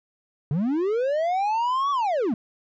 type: linear two-way sweep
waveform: triangle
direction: up then down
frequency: 132.2 to 1152 to 197.1 Hz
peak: -19 dBFS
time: 0.51-2.34 s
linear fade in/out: 2 ms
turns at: 1.91 s
effects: resampled to 16000 Hz